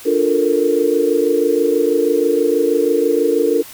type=chord; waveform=sine; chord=Bb major seventh; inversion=first; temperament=equal; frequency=293.7 / 349.2 / 440 / 466.2 Hz; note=D4 / F4 / A4 / Bb4; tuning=0 / 0 / 0 / 0 cents; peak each=-20 / -20 / -17 / -16 dBFS; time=0.05-3.63 s; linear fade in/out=20 ms; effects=white hiss -37 dBFS RMS until 3.73 s